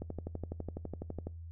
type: click train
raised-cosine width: 2 ms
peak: -25 dBFS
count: 16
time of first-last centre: 0.02-1.27 s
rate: 12 Hz
effects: noise-tail reverb RT60 0.3 s tail -23 dB re dry + added 83 Hz sine -43 dBFS peak until 1.51 s